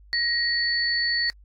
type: tone pair together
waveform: sine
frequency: 1892 / 4457 Hz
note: A#6 / C#8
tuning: +25 / +9 cents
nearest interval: octave + minor third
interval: 1484 cents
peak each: -24 dBFS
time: 0.13-1.3 s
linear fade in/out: 0 ms
effects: added 50 Hz sine -48 dBFS peak until 1.44 s + AAC 48 kbps